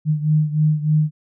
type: beating tone pair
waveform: sine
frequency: 152.3 / 155.6 Hz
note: D#3 / D#3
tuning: -37 / 0 cents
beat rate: 3.3 Hz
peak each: -16 / -20 dBFS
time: 0.05-1.11 s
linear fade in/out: 50 ms
effects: none